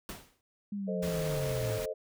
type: noise with exponential decay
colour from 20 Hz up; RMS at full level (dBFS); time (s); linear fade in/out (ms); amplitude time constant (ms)
pink; -39; 0.09-0.41; 1; 69
type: linear sweep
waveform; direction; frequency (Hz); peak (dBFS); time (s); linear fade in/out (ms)
sine; down; 206.8 to 106.3; -33; 0.72-1.78; 5
type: chord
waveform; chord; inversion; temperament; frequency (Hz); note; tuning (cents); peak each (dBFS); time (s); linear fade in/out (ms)
sine; A diminished; none; equal; 440 / 523.3 / 622.3; A4 / C5 / Eb5; 0 / 0 / 0; -37; 0.87-1.94; 20
type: noise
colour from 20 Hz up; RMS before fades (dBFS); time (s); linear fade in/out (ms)
pink; -40; 1.02-1.86; 10
effects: none